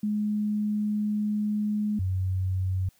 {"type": "tone pair in turn", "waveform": "sine", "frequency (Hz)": [210, 93.54], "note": ["G#3", "F#2"], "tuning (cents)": [19, 19], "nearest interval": "octave + major second", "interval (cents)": 1400, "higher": "first", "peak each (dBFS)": -24, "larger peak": "neither", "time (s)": [[0.03, 1.99], [1.99, 2.89]], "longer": "first", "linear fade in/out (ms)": 5, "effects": ["white hiss -64 dBFS RMS until 2.99 s"]}